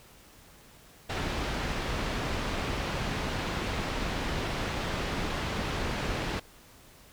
pink low-pass noise, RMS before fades -32 dBFS, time 1.09-6.4 s, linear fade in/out 10 ms, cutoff 3800 Hz, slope 12 dB/octave, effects pink hiss -55 dBFS RMS until 7.12 s

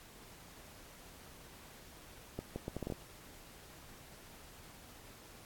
accelerating click train, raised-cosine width 2 ms, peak -25 dBFS, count 8, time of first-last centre 2.39-2.923 s, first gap 170 ms, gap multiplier 0.71, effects pink hiss -56 dBFS RMS until 5.45 s + AAC 64 kbps

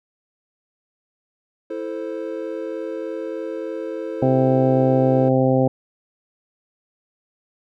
triangle chord, A minor, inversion second, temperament equal, 329.6 / 440 / 523.3 Hz, E4 / A4 / C5, 0 / 0 / 0 cents, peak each -28 dBFS, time 1.7-5.29 s, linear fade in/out 5 ms
harmonic tone, 130.81 Hz, C3, in tune, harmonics 1 / 2 / 3 / 4 / 5 / 6, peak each -20 / -19 / -24 / -19 / -27 / -26 dBFS, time 4.22-5.68 s, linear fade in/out 5 ms
effects none

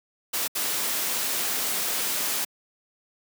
white noise bursts at uneven times, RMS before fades -27 dBFS, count 2, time 0.33-0.48 / 0.55-2.45 s, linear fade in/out 10 ms, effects high-pass 200 Hz 12 dB/octave

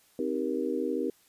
sine chord, C minor seventh, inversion none, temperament just, 261.6 / 314 / 392.4 / 470.9 Hz, C4 / Eb4 / G4 / Bb4, 0 / +16 / +2 / +18 cents, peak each -33 dBFS, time 0.19-1.1 s, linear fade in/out 2 ms, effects white hiss -63 dBFS RMS until 1.28 s + resampled to 32000 Hz

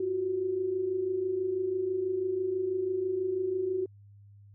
sine tone pair together, 349.2 / 375.3 Hz, F4 / F#4, 0 / +25 cents, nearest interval minor second, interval 125 cents, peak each -36 / -28 dBFS, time 0-3.86 s, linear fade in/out 5 ms, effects added 101 Hz sine -51 dBFS peak until 4.54 s

